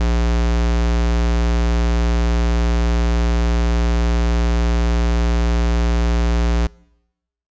square tone, 58.27 Hz, A#1, in tune, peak -15 dBFS, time 0-6.67 s, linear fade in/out 5 ms, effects noise-tail reverb RT60 0.9 s tail -25 dB re dry + resampled to 16000 Hz

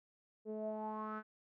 sawtooth tone with low-pass filter sweep, 215.4 Hz, A3, 37 cents flat, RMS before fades -42 dBFS, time 0.45-1.23 s, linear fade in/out 50 ms, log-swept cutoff 470 to 1500 Hz, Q 7.4, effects none

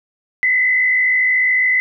sine tone with frequency modulation, 2018 Hz, B6, 37 cents sharp, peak -12 dBFS, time 0.43-1.8 s, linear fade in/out 0 ms, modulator 53.6 Hz, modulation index 0.88, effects none

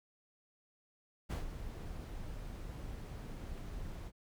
brown noise with ADSR envelope, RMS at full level -34 dBFS, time 1.29-4.12 s, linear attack 24 ms, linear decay 130 ms, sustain -10 dB, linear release 53 ms, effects none

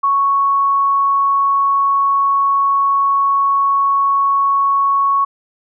sine tone, 1108.7 Hz, C#6, in tune, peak -11 dBFS, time 0.03-5.25 s, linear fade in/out 10 ms, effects none

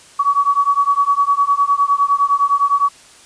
sine beating tone pair, 1128 / 1137.8 Hz, C#6 / C#6, +30 / +45 cents, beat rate 9.8 Hz, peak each -15 dBFS, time 0.19-2.89 s, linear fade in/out 10 ms, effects white hiss -44 dBFS RMS until 3.25 s + resampled to 22050 Hz

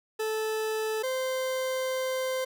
40% pulse tone pair in turn, 436.6 / 519.2 Hz, A4 / C5, -13 / -13 cents, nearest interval minor third, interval 300 cents, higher second, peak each -27 dBFS, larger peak neither, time 0.19-1.03 / 1.03-2.45 s, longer second, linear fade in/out 10 ms, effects none

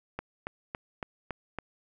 click train, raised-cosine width 0.5 ms, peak -19 dBFS, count 6, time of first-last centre 0.19-1.587 s, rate 3.58 Hz, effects none

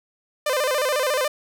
sawtooth tone with vibrato, 554.4 Hz, C#5, in tune, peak -16 dBFS, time 0.46-1.28 s, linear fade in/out 5 ms, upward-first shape square, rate 14 Hz, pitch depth 130 cents each way, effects none

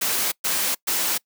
white noise bursts, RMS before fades -23 dBFS, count 3, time 0.01-1.18 s, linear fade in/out 10 ms, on 310 ms, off 120 ms, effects noise-tail reverb RT60 0.1 s tail -24 dB re dry + high-pass 200 Hz 12 dB/octave

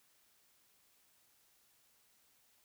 silence, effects white hiss -71 dBFS RMS until 2.64 s

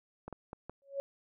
clicks, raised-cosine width 1 ms, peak -28 dBFS, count 4, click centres 0.28 / 0.327 / 0.531 / 0.696 s
sine tone with exponential growth, 554.4 Hz, C#5, in tune, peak -29 dBFS, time 0.82-1 s, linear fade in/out 0 ms, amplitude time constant 37 ms
effects none

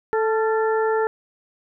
harmonic tone with a mistuned harmonic, 440 Hz, A4, in tune, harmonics 1 / 2 / 3 / 4, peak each -19 / -25 / -29 / -31 dBFS, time 0.13-1.07 s, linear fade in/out 0 ms, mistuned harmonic 3, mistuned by +62 cents, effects none

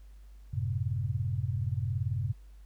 sine chord, F# diminished, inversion none, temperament equal, 92.5 / 110 / 130.81 Hz, F#2 / A2 / C3, 0 / 0 / 0 cents, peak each -33 dBFS, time 0.53-2.33 s, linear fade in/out 10 ms, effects added 50 Hz sine -48 dBFS peak until 2.65 s + pink hiss -69 dBFS RMS until 2.65 s

